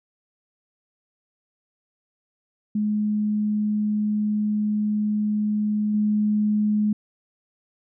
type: tone with level steps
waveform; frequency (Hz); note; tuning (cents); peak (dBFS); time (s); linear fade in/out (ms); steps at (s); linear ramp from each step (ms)
sine; 210.7; G#3; +25; -20 / -18; 2.75-6.93; 5; 5.94; 2
effects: none